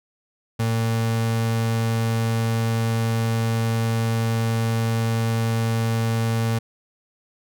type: tone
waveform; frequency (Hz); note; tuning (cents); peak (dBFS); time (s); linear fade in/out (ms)
35% pulse; 113.8; A#2; -41; -18; 0.59-6.59; 10
effects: none